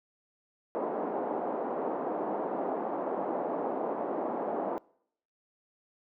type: band-pass noise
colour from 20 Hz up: white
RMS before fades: -33 dBFS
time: 0.75-4.78 s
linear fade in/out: 0 ms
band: 250 to 810 Hz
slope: 24 dB/octave
effects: noise-tail reverb RT60 0.7 s tail -25 dB re dry